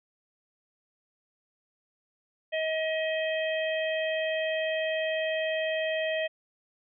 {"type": "harmonic tone", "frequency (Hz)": 634, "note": "D#5", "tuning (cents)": 32, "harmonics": [1, 3, 4, 5], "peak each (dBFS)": [-28, -34, -37, -38], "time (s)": [2.52, 6.28], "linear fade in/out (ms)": 20, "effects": []}